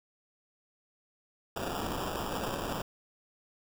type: noise with sample-and-hold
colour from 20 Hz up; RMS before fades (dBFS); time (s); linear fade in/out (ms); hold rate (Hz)
violet; -35; 1.56-2.82; 2; 2100
effects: none